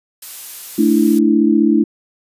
blue noise, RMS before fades -30 dBFS, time 0.22-1.19 s, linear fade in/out 5 ms
sine chord, A suspended fourth, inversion none, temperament equal, 220 / 293.7 / 329.6 Hz, A3 / D4 / E4, 0 / 0 / 0 cents, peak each -14 / -14 / -14 dBFS, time 0.78-1.84 s, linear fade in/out 10 ms
effects resampled to 32000 Hz

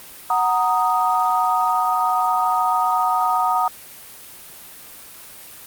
sine chord, D# minor, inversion first, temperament equal, 740 / 932.3 / 1244.5 Hz, F#5 / A#5 / D#6, 0 / 0 / 0 cents, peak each -20 dBFS, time 0.3-3.68 s, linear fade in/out 2 ms, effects white hiss -40 dBFS RMS until 5.66 s + Opus 32 kbps

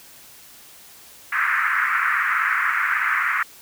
pink band-pass noise, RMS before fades -21 dBFS, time 1.32-3.43 s, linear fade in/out 5 ms, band 1200 to 2100 Hz, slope 48 dB/octave, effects white hiss -46 dBFS RMS until 3.61 s

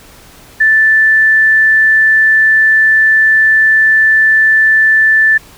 sine tone, 1760 Hz, A6, in tune, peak -5 dBFS, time 0.6-5.38 s, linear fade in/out 10 ms, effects pink hiss -39 dBFS RMS until 5.57 s

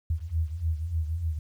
sine tone cluster, 77.9 / 81.1 / 84.7 Hz, D#2 / E2 / E2, +3 / -28 / +48 cents, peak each -31 dBFS, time 0.1-1.39 s, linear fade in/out 5 ms, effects 10-bit

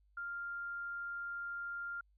sine tone, 1396.9 Hz, F6, in tune, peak -39 dBFS, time 0.17-2.01 s, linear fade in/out 5 ms, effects added 50 Hz sine -67 dBFS peak until 2.17 s

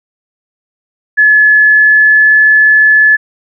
sine tone with pitch glide, 1712 to 1722.9 Hz, A6 to A6, -48 to -37 cents, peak -3 dBFS, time 1.17-3.17 s, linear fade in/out 20 ms, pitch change +11 cents, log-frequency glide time 1.53-2.3 s, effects none

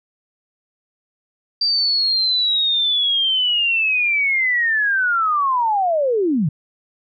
sine linear sweep, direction down, 4699 to 133 Hz, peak -15 dBFS, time 1.61-6.49 s, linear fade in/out 5 ms, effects none

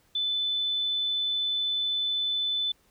sine tone, 3508 Hz, A7, 6 cents flat, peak -25 dBFS, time 0.15-2.72 s, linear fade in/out 5 ms, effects pink hiss -65 dBFS RMS until 2.9 s

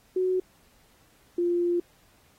sine tone pair in turn, 370 / 348.4 Hz, F#4 / F4, 0 / -4 cents, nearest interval minor second, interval 104 cents, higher first, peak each -22 / -22 dBFS, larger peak neither, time 0.16-0.4 / 1.38-1.8 s, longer second, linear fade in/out 5 ms, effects pink hiss -62 dBFS RMS until 2.38 s + AAC 48 kbps

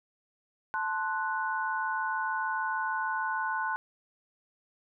sine chord, F# diminished, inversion first, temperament equal, 880 / 1046.5 / 1480 Hz, A5 / C6 / F#6, 0 / 0 / 0 cents, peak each -33 / -34 / -32 dBFS, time 0.74-3.76 s, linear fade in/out 0 ms, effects none

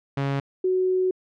sawtooth / sine tone pair in turn, 138.59 / 370.9 Hz, C#3 / F#4, 0 / +4 cents, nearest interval octave + perfect fourth, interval 1704 cents, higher second, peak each -19 / -19 dBFS, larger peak neither, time 0.17-0.4 / 0.64-1.11 s, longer second, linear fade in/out 5 ms, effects low-pass 3000 Hz 12 dB/octave

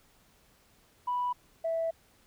sine tone pair in turn, 985 / 657.4 Hz, B5 / E5, -5 / -5 cents, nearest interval perfect fifth, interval 700 cents, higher first, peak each -27 dBFS, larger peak neither, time 1.07-1.33 / 1.64-1.91 s, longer second, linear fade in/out 10 ms, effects tanh soft clip ceiling -23 dBFS + pink hiss -64 dBFS RMS until 2.26 s

